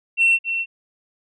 sine tone with echo, 2710 Hz, E7, 47 cents sharp, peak -11 dBFS, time 0.17-0.39 s, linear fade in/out 50 ms, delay 270 ms, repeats 1, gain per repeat -9 dB, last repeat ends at 0.66 s, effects tanh soft clip ceiling -10 dBFS

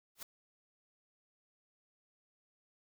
white noise with exponential growth, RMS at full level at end -39 dBFS, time 0.15-0.23 s, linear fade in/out 5 ms, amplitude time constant 16 ms, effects none

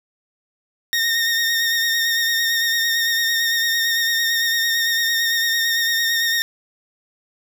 20% pulse tone with vibrato, 1843 Hz, A#6, 20 cents flat, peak -12 dBFS, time 0.93-6.42 s, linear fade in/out 0 ms, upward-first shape sine, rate 8.9 Hz, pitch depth 27 cents each way, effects none

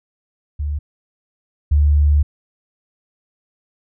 sine tone pair in turn, 73.42 / 73.42 Hz, D2 / D2, 0 / 0 cents, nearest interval unison, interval 0 cents, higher neither, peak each -19 / -10 dBFS, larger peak second, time 0.59-0.79 / 1.71-2.23 s, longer second, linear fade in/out 10 ms, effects none

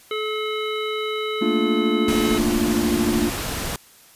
harmonic tone, 430 Hz, A4, 40 cents flat, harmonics 1 / 3 / 5 / 7 / 9, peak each -25 / -30 / -32 / -33 / -35 dBFS, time 0.11-2.38 s, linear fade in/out 2 ms
triangle chord, Bb major seventh, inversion third, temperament equal, 220 / 233.1 / 293.7 / 349.2 Hz, A3 / Bb3 / D4 / F4, 0 / 0 / 0 / 0 cents, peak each -22 dBFS, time 1.41-3.3 s, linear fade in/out 10 ms
pink noise, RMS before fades -27 dBFS, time 2.08-3.76 s, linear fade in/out 2 ms
effects white hiss -50 dBFS RMS until 4.15 s + resampled to 32000 Hz

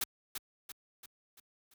white noise with echo, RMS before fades -33 dBFS, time 0.01-0.04 s, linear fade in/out 5 ms, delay 340 ms, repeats 5, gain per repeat -6 dB, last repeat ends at 1.74 s, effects high-pass 60 Hz 12 dB/octave

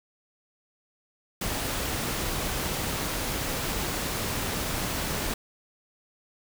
pink noise, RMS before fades -30 dBFS, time 1.41-5.34 s, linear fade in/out 5 ms, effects none

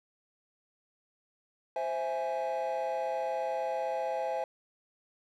triangle chord, C augmented, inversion none, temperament equal, 523.3 / 659.3 / 830.6 Hz, C5 / E5 / G#5, 0 / 0 / 0 cents, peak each -32 dBFS, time 1.76-4.44 s, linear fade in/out 2 ms, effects tanh soft clip ceiling -23 dBFS

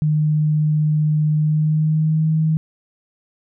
sine tone with pitch glide, 152.6 to 157.8 Hz, D#3 to D#3, -33 to +25 cents, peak -14 dBFS, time 0.02-2.57 s, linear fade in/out 0 ms, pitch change +58 cents, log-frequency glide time 1.37-2.28 s, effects none

